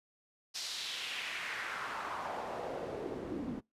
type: noise with band-pass filter sweep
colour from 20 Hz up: pink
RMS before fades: -40 dBFS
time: 0.54-3.61 s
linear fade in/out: 20 ms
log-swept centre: 5000 to 230 Hz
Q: 2.2
effects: noise-tail reverb RT60 0.2 s tail -25 dB re dry + resampled to 32000 Hz